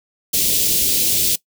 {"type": "band-stop noise", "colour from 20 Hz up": "white", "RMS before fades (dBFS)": -17, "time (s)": [0.33, 1.36], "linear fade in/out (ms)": 10, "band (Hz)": [480, 2900], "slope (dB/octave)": 24, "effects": ["noise-tail reverb RT60 0.1 s tail -20 dB re dry"]}